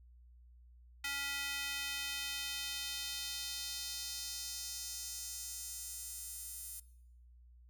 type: tone with high-pass filter sweep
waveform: square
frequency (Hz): 280.5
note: C#4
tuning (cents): +21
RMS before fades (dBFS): -42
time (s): 1.04-6.8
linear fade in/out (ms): 5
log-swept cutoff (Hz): 2000 to 9700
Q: 1.5
effects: noise-tail reverb RT60 0.8 s tail -20 dB re dry + added 60 Hz sine -57 dBFS peak until 7.69 s